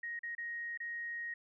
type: tone with dropouts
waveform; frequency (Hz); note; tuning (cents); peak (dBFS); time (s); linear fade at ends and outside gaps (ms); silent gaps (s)
sine; 1876; A#6; +11; -38; 0.03-1.34; 5; 0.192-0.232 / 0.351-0.38 / 0.775-0.801
effects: none